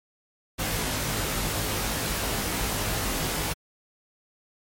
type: noise with comb filter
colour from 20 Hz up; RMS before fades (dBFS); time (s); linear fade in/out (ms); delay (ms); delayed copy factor
pink; -28; 0.58-3.54; 20; 19; +0.8
effects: MP3 64 kbps